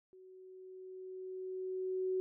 sine tone with level ramp, 373.4 Hz, F#4, 16 cents sharp, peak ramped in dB -55 to -31 dBFS, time 0.13-2.2 s, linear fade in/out 0 ms, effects none

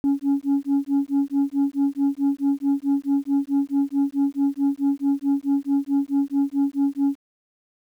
sine tone with tremolo, 279.2 Hz, C#4, 13 cents sharp, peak -13 dBFS, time 0.04-7.16 s, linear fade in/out 0 ms, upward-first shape sine, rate 4.6 Hz, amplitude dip 100%, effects tanh soft clip ceiling -15 dBFS + 9-bit

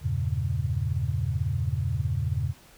sine chord, E diminished seventh, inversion none, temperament equal, 82.41 / 98 / 116.54 / 138.59 Hz, E2 / G2 / Bb2 / Db3, 0 / 0 / 0 / 0 cents, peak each -30 dBFS, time 0.01-2.54 s, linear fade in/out 50 ms, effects pink hiss -54 dBFS RMS until 2.77 s

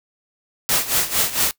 white noise with tremolo, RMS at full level -17 dBFS, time 0.69-1.51 s, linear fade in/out 0 ms, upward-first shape sine, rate 4.4 Hz, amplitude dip 80%, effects noise-tail reverb RT60 0.1 s tail -20 dB re dry

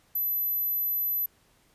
sine tone, 12020 Hz, F#9, 26 cents sharp, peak -25 dBFS, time 0.15-1.26 s, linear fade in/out 5 ms, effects pink hiss -64 dBFS RMS until 1.74 s + resampled to 32000 Hz

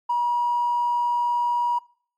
triangle tone with tanh clipping, 961 Hz, B5, 48 cents flat, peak -19 dBFS, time 0.09-1.79 s, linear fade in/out 10 ms, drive 1 dB, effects noise-tail reverb RT60 0.5 s tail -21 dB re dry + AAC 64 kbps

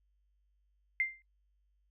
sine tone with exponential decay, 2093 Hz, C7, in tune, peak -25 dBFS, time 1-1.22 s, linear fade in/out 1 ms, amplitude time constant 46 ms, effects noise-tail reverb RT60 0.1 s tail -19 dB re dry + added 50 Hz sine -70 dBFS peak until 1.9 s

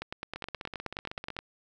two click trains, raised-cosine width 0.3 ms, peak -19 / -22 dBFS, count 14 / 17, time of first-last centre 0.02-1.39 / 0.36-1.366 s, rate 9.49 / 15.9 Hz, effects none

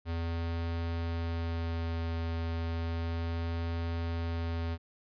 square tone with vibrato, 83.4 Hz, E2, 21 cents sharp, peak -32 dBFS, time 0.05-4.78 s, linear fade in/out 50 ms, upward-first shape sine, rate 0.33 Hz, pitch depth 10 cents each way, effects resampled to 11025 Hz

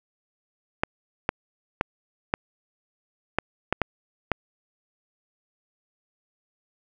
clicks, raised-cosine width 0.5 ms, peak -6 dBFS, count 8, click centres 0.835 / 1.291 / 1.811 / 2.339 / 3.386 / 3.726 / 3.817 / 4.317 s, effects none

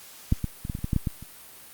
clicks, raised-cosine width 5 ms, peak -7 / -14 / -21 / -16 / -18 / -29 / -15 / -11 / -10 / -13 / -28 dBFS, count 11, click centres 0.324 / 0.443 / 0.651 / 0.698 / 0.751 / 0.789 / 0.844 / 0.932 / 0.963 / 1.072 / 1.226 s, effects white hiss -47 dBFS RMS until 1.73 s + Opus 48 kbps

